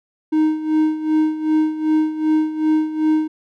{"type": "tone with tremolo", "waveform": "triangle", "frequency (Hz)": 311.1, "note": "D#4", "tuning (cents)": 0, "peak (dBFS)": -10, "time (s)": [0.32, 3.28], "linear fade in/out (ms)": 10, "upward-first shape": "sine", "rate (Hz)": 2.6, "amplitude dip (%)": 75, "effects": []}